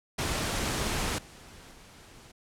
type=noise with level steps; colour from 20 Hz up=pink; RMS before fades=-30 / -50 / -52 dBFS; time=0.18-2.32 s; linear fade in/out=10 ms; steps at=1.18 / 1.71 s; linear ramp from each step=5 ms; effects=low-pass 10000 Hz 12 dB/octave